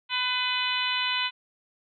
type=harmonic tone with a mistuned harmonic; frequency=500 Hz; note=B4; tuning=21 cents sharp; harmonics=2 / 3 / 4 / 5 / 6 / 7 / 8; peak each=-32 / -34 / -34 / -31 / -30 / -33 / -35 dBFS; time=0.09-1.31 s; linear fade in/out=50 ms; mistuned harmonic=4; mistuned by=+17 cents; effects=none